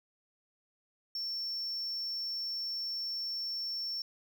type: tone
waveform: triangle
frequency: 5430 Hz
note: F8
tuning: 50 cents flat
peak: -33 dBFS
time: 1.15-4.02 s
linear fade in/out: 2 ms
effects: none